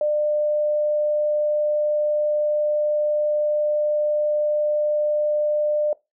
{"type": "tone", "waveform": "sine", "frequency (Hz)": 599, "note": "D5", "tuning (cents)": 34, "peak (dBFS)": -18, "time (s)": [0.01, 5.93], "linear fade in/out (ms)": 2, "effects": ["noise-tail reverb RT60 0.2 s tail -20 dB re dry"]}